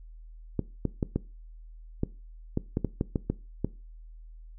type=clicks; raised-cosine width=3 ms; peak=-13 dBFS; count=12; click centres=0.593 / 0.853 / 1.028 / 1.16 / 2.034 / 2.574 / 2.771 / 2.847 / 3.011 / 3.158 / 3.3 / 3.646 s; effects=noise-tail reverb RT60 0.3 s tail -20 dB re dry + added 40 Hz sine -44 dBFS peak until 4.58 s